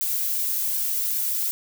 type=noise with flanger; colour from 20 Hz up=violet; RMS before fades=-25 dBFS; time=0.01-1.51 s; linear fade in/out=0 ms; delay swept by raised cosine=1.5 to 2.24 ms; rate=2.6 Hz; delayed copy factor=-0.5; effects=none